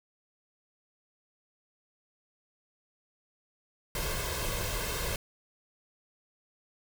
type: noise with comb filter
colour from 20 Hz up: pink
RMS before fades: -33 dBFS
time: 3.95-5.16 s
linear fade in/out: 2 ms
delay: 1.9 ms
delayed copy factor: +0.7
effects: none